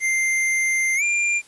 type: tone with pitch glide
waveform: square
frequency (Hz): 2093 to 2390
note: C7 to D7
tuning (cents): 0 to +30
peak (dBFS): -19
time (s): 0-1.42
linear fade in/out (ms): 50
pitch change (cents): +230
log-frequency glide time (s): 0.96-1.03
effects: white hiss -50 dBFS RMS until 1.47 s + resampled to 24000 Hz